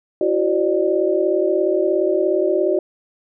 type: tone cluster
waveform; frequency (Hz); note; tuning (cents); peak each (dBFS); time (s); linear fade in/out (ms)
sine; 337.8 / 374.8 / 548 / 600; E4 / F#4 / C#5 / D5; +42 / +22 / -20 / +37; -22 / -18 / -26 / -20; 0.21-2.79; 2
effects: none